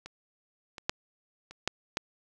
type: clicks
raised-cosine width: 0.2 ms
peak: -25 / -24 / -9 / -29 / -10 / -12 dBFS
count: 6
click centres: 0.06 / 0.782 / 0.895 / 1.51 / 1.676 / 1.971 s
effects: none